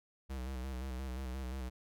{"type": "tone with vibrato", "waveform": "square", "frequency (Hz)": 64.7, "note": "C2", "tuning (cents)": -19, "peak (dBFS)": -39, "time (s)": [0.29, 1.7], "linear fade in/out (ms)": 20, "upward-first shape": "square", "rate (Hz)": 5.7, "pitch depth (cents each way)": 50, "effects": []}